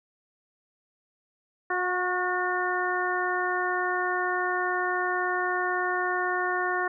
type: harmonic tone with a mistuned harmonic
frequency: 361.8 Hz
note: F#4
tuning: 39 cents flat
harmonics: 1 / 2 / 3 / 4 / 5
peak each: -31 / -31 / -31 / -31 / -31 dBFS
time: 1.7-6.88 s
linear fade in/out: 5 ms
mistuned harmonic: 3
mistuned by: +23 cents
effects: none